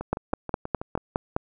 two click trains, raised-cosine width 1 ms, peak -18 / -9 dBFS, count 7 / 7, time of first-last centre 0.01-0.976 / 0.13-1.365 s, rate 6.21 / 4.86 Hz, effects none

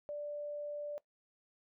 sine tone, 587.3 Hz, D5, in tune, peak -38 dBFS, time 0.09-0.98 s, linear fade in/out 0 ms, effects noise-tail reverb RT60 0.1 s tail -19 dB re dry

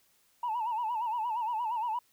sine tone with vibrato, 918 Hz, A#5, 27 cents flat, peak -28 dBFS, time 0.43-1.99 s, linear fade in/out 5 ms, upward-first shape sine, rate 8.6 Hz, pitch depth 120 cents each way, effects tanh soft clip ceiling -26 dBFS + white hiss -68 dBFS RMS until 2.12 s

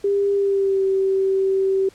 sine tone with pitch glide, 400.3 to 385.3 Hz, G4 to G4, +36 to -30 cents, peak -16 dBFS, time 0.04-1.89 s, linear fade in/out 5 ms, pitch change -66 cents, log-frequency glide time 0.34-0.84 s, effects pink hiss -51 dBFS RMS until 1.94 s + low-pass 10000 Hz 12 dB/octave

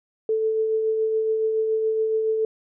sine tone with tremolo, 440 Hz, A4, in tune, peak -18 dBFS, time 0.29-2.45 s, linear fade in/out 2 ms, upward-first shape triangle, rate 7.1 Hz, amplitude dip 35%, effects none

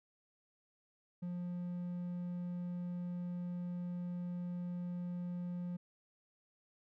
triangle tone, 176.7 Hz, F3, 21 cents sharp, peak -36 dBFS, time 1.22-5.77 s, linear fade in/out 10 ms, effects none

